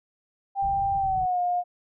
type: tone with pitch glide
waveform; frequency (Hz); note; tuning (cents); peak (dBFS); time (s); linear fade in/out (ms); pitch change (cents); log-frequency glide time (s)
sine; 790 to 712; G5 to F5; +13 to +33; -22; 0.55-1.64; 50; -180; 0.97-1.4
type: low-pass noise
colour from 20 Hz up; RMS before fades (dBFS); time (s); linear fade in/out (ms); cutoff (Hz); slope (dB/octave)
pink; -38; 0.62-1.26; 10; 160; 48
effects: none